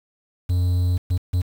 triangle tone bursts at uneven times, 89.2 Hz, F2, 37 cents sharp, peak -15 dBFS, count 3, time 0.49-0.98 / 1.1-1.18 / 1.33-1.42 s, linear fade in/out 10 ms, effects 7-bit

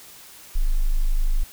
sine tone, 25.96 Hz, G#0, in tune, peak -16 dBFS, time 0.55-1.44 s, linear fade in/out 10 ms, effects white hiss -45 dBFS RMS until 1.52 s

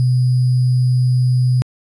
sine tone with sample-and-hold, 126.1 Hz, B2, 36 cents sharp, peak -11 dBFS, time 0-1.62 s, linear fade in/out 0 ms, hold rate 4900 Hz, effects resampled to 22050 Hz

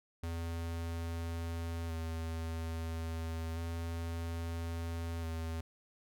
square tone with vibrato, 82.7 Hz, E2, 6 cents sharp, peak -37 dBFS, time 0.23-5.61 s, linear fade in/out 5 ms, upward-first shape square, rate 0.3 Hz, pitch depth 18 cents each way, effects none

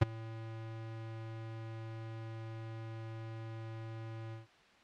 square tone with ADSR envelope, 112.3 Hz, A2, 36 cents sharp, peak -20 dBFS, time 0.01-4.47 s, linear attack 13 ms, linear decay 15 ms, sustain -23 dB, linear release 140 ms, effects white hiss -62 dBFS RMS until 4.83 s + low-pass 3000 Hz 12 dB/octave

